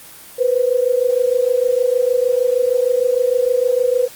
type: tone pair together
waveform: sine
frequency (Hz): 485.6 / 512.1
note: B4 / C5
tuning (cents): -29 / -37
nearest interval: minor second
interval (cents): 92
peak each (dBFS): -16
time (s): 0.38-4.08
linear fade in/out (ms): 20
effects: white hiss -39 dBFS RMS until 4.15 s + Opus 24 kbps